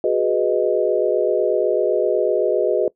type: chord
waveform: sine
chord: G# minor seventh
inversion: third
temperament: equal with one note detuned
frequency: 367.4 / 415.3 / 493.9 / 622.3 Hz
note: F#4 / G#4 / B4 / D#5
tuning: -12 / 0 / 0 / 0 cents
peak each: -21 dBFS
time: 0.04-2.88 s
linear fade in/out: 2 ms
effects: noise-tail reverb RT60 0.1 s tail -22 dB re dry